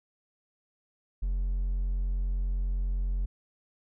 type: tone with hard clipping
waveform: triangle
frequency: 45 Hz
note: F#1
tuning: 47 cents flat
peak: -27 dBFS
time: 1.22-3.26 s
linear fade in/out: 10 ms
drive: 5 dB
effects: none